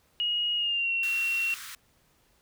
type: tone with pitch glide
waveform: sine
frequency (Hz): 2883 to 2731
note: F#7 to F7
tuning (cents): -46 to -39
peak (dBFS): -25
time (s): 0.2-1.54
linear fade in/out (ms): 0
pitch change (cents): -93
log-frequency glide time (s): 0.56-0.91
type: high-pass noise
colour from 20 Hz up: pink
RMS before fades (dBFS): -42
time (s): 1.03-1.75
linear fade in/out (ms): 2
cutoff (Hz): 1200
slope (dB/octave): 48
effects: pink hiss -66 dBFS RMS until 2.41 s